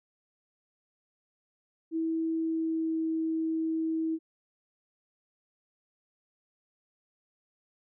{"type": "tone with pitch glide", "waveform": "sine", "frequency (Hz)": [324.8, 322], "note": ["E4", "E4"], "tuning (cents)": [-26, -41], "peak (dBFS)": -27, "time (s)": [1.91, 4.19], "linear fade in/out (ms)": 50, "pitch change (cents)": -15, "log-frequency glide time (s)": [2.34, 3.02], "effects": []}